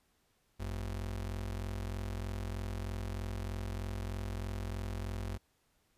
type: ring-modulated tone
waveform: square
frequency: 73.42 Hz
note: D2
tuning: in tune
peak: -34 dBFS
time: 0.59-5.38 s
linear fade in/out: 20 ms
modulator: 21.6 Hz
effects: pink hiss -74 dBFS RMS until 5.97 s + resampled to 32000 Hz